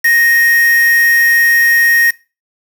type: tone with quantisation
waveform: triangle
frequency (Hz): 1864.7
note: A#6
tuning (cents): 0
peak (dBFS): -6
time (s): 0.04-2.11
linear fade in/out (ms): 10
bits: 3
effects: noise-tail reverb RT60 0.3 s tail -20 dB re dry